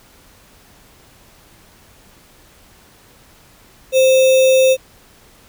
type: tone with sample-and-hold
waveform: sine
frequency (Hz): 523.3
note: C5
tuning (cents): 0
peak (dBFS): -8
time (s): 3.92-4.77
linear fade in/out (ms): 50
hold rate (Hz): 3150
effects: pink hiss -48 dBFS RMS until 5.48 s